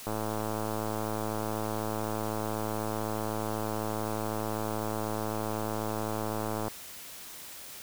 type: click train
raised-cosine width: 1 ms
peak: -19 dBFS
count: 715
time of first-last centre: 0.07-6.681 s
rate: 108 Hz
effects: white hiss -45 dBFS RMS until 7.82 s